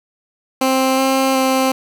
15% pulse tone with pitch steps, 263 / 266 / 263 Hz, C4 / C4 / C4, +9 / +29 / +9 cents, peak -7 dBFS, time 0.61-1.72 s, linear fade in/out 5 ms, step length 370 ms, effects none

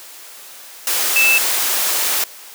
sine tone in noise, 2637 Hz, E7, in tune, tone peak -11 dBFS, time 1.16-1.38 s, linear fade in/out 2 ms, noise white, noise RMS -18 dBFS, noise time 0.87-2.24 s, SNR +4 dB, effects white hiss -38 dBFS RMS until 2.54 s + high-pass 400 Hz 12 dB/octave

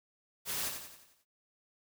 white noise with echo, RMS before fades -36 dBFS, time 0.45-0.72 s, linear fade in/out 50 ms, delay 89 ms, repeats 6, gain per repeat -6 dB, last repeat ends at 1.254 s, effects none

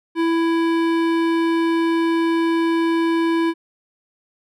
sine tone with hard clipping, 331.4 Hz, E4, 9 cents sharp, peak -18 dBFS, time 0.15-3.54 s, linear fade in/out 50 ms, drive 16 dB, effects none

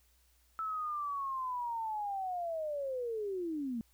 sine linear sweep, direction down, 1318.5 to 220 Hz, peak -34 dBFS, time 0.59-3.81 s, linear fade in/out 0 ms, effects added 60 Hz sine -68 dBFS peak until 3.93 s + white hiss -71 dBFS RMS until 3.93 s

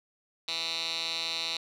10% pulse tone with band-pass filter, 164.81 Hz, E3, in tune, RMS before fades -33 dBFS, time 0.48-1.57 s, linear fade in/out 2 ms, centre 3800 Hz, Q 4.7, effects none

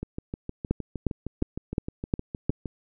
two click trains, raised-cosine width 3 ms, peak -19 / -10 dBFS, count 18 / 6, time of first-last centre 0.03-2.658 / 0.71-2.496 s, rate 6.47 / 2.8 Hz, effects none

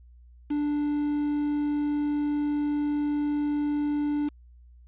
triangle tone with quantisation, 293.7 Hz, D4, in tune, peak -22 dBFS, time 0.5-4.29 s, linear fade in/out 10 ms, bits 7, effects added 60 Hz sine -49 dBFS peak until 4.87 s + resampled to 8000 Hz

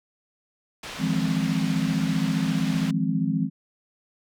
white low-pass noise, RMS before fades -37 dBFS, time 0.83-2.91 s, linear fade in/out 5 ms, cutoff 3700 Hz, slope 12 dB/octave
sine chord, F minor seventh, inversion third, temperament equal with one note detuned, 159.48 / 174.61 / 207.7 / 261.6 Hz, Eb3 / F3 / Ab3 / C4, +43 / 0 / 0 / 0 cents, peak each -27 dBFS, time 0.98-3.5 s, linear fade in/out 50 ms
effects none

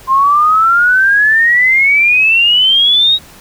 sine exponential sweep, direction up, 1046.5 to 3826 Hz, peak -6 dBFS, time 0.07-3.19 s, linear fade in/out 50 ms, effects pink hiss -38 dBFS RMS until 3.4 s

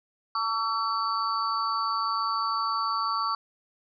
sine tone cluster, 897 / 1136 / 1337 / 4542 Hz, A5 / C#6 / E6 / C#8, +33 / +42 / +24 / +41 cents, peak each -35 / -27 / -31 / -35 dBFS, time 0.35-3.35 s, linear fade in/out 2 ms, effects none

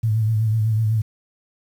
sine tone with vibrato, 110 Hz, A2, in tune, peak -16 dBFS, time 0.03-1.02 s, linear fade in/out 10 ms, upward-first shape sine, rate 8 Hz, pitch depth 53 cents each way, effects 8-bit

